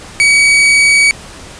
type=tone; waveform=40% pulse; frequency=2267 Hz; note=C#7; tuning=38 cents sharp; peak=-5 dBFS; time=0.2-1.11 s; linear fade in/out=0 ms; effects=pink hiss -32 dBFS RMS until 1.59 s + resampled to 22050 Hz